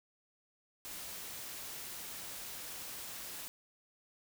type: noise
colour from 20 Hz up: white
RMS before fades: -45 dBFS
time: 0.85-3.48 s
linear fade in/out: 0 ms
effects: none